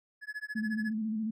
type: tone with tremolo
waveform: triangle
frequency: 1702 Hz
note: G#6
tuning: 42 cents sharp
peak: -32 dBFS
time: 0.21-0.93 s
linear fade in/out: 50 ms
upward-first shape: sine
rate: 14 Hz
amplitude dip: 100%
type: tone with vibrato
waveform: sine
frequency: 218.5 Hz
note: A3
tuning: 12 cents flat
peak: -30 dBFS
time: 0.55-1.31 s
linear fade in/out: 10 ms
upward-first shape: square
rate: 14 Hz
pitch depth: 40 cents each way
effects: none